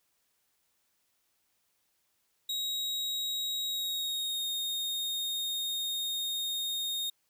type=tone with pitch glide; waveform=40% pulse; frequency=3807 to 3703 Hz; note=A#7 to A#7; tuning=+36 to -12 cents; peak=-30 dBFS; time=2.49-7.1 s; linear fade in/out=5 ms; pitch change=-48 cents; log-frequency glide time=3.67-4.46 s; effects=white hiss -75 dBFS RMS until 7.29 s